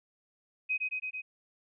sine tone with echo, 2519 Hz, D#7, 21 cents sharp, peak -27 dBFS, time 0.69-0.78 s, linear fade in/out 20 ms, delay 110 ms, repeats 4, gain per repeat -2 dB, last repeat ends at 1.22 s, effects none

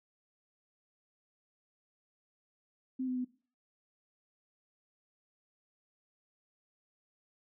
sine tone with pitch steps, 259.3 / 253.6 / 251.1 Hz, C4 / B3 / B3, -15 / +46 / +29 cents, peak -32 dBFS, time 2.99-3.248 s, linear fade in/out 10 ms, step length 86 ms, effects noise-tail reverb RT60 0.4 s tail -19 dB re dry

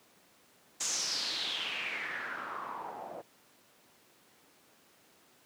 white noise with low-pass filter sweep, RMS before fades -37 dBFS, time 0.8-3.22 s, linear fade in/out 10 ms, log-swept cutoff 7100 to 620 Hz, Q 4.9, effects pink hiss -63 dBFS RMS until 5.45 s + high-pass 200 Hz 12 dB/octave

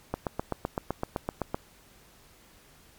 click train, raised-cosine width 1 ms, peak -14 dBFS, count 12, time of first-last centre 0.14-1.545 s, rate 7.83 Hz, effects pink hiss -57 dBFS RMS until 2.98 s + MP3 96 kbps

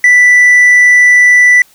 sine tone with hard clipping, 1975.5 Hz, B6, in tune, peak -3 dBFS, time 0.04-1.62 s, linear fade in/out 2 ms, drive 2 dB, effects white hiss -46 dBFS RMS until 1.74 s

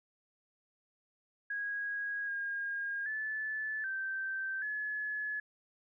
sine tone with pitch steps, 1648 / 1622 / 1739 / 1558 / 1706 Hz, G#6 / G#6 / A6 / G6 / G#6, -14 / -41 / -21 / -11 / +46 cents, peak -34 dBFS, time 1.5-5.4 s, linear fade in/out 5 ms, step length 780 ms, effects none

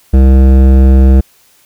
sine tone with hard clipping, 66 Hz, C2, 16 cents sharp, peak -4 dBFS, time 0.13-1.21 s, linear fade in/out 10 ms, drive 14 dB, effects white hiss -48 dBFS RMS until 1.65 s

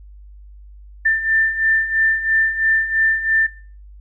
sine beating tone pair, 1782 / 1785 Hz, A6 / A6, +22 / +24 cents, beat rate 3 Hz, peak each -21 / -15 dBFS, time 1.05-3.47 s, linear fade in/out 10 ms, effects noise-tail reverb RT60 0.4 s tail -22 dB re dry + added 50 Hz sine -38 dBFS peak until 4 s

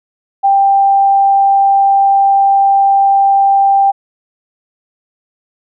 sine tone, 789 Hz, G5, 11 cents sharp, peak -6 dBFS, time 0.43-3.92 s, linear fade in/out 20 ms, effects none

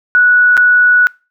sine tone with dropouts, 1471 Hz, F#6, 11 cents flat, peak -5 dBFS, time 0.15-1.07 s, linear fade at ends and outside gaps 0 ms, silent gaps 0.569-0.576 s, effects noise-tail reverb RT60 0.3 s tail -24 dB re dry

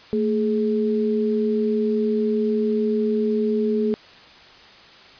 sine tone pair together, 223.3 / 421.5 Hz, A3 / G#4, +26 / +26 cents, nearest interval major seventh, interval 1100 cents, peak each -21 dBFS, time 0.13-3.94 s, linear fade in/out 0 ms, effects white hiss -46 dBFS RMS until 5.19 s + resampled to 11025 Hz

